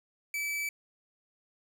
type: tone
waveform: 45% pulse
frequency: 2305 Hz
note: D7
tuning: 33 cents flat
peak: -31 dBFS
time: 0.34-0.69 s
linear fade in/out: 2 ms
effects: none